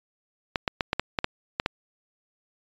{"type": "clicks", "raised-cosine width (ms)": 0.3, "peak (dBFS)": -8, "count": 9, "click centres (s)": [0.558, 0.678, 0.808, 0.931, 0.996, 1.188, 1.244, 1.599, 1.661], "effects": ["resampled to 16000 Hz"]}